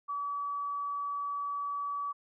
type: tone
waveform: sine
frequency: 1144 Hz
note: D6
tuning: 46 cents flat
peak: -32 dBFS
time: 0.08-2.13 s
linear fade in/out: 20 ms
effects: none